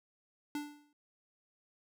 square tone with exponential decay, 293.7 Hz, D4, in tune, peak -34 dBFS, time 0.55-0.93 s, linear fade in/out 2 ms, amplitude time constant 81 ms, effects none

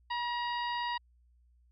harmonic tone with a mistuned harmonic, 950 Hz, A#5, 33 cents sharp, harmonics 1 / 2 / 3 / 4 / 5, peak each -33 / -39 / -43 / -45 / -47 dBFS, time 0.1-0.98 s, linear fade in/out 10 ms, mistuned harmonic 1, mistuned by +25 cents, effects added 60 Hz sine -62 dBFS peak until 1.71 s

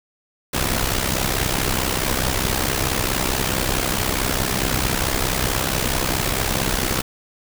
pink noise with amplitude modulation, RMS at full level -18 dBFS, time 0.53-7.02 s, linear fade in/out 10 ms, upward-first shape sine, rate 64.6 Hz, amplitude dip 75%, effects none

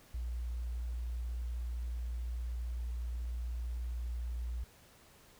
sine tone, 59.6 Hz, A#1, 39 cents sharp, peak -35 dBFS, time 0.14-4.64 s, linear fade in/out 5 ms, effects pink hiss -61 dBFS RMS until 5.39 s

